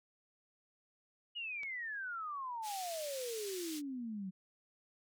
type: exponential sweep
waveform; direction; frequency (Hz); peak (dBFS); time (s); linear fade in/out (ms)
sine; down; 2922 to 182.4; -39; 1.35-4.31; 20
type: click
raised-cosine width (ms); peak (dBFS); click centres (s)
0.2; -34; 1.633
type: band-pass noise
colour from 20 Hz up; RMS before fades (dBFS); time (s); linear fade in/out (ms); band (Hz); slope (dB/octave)
white; -47; 2.62-3.82; 50; 2500 to 9300; 12
effects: none